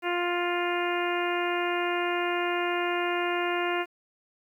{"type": "harmonic tone", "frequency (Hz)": 350.8, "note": "F4", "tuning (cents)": 8, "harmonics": [1, 2, 3, 4, 5, 6, 7, 8], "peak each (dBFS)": [-29, -32, -34, -35, -36, -37, -37, -38], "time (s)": [0.02, 3.86], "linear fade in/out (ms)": 50, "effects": ["10-bit"]}